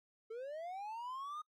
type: linear sweep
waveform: triangle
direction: up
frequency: 432.1 to 1244.5 Hz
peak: -40 dBFS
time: 0.3-1.42 s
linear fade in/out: 10 ms
effects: noise-tail reverb RT60 0.1 s tail -23 dB re dry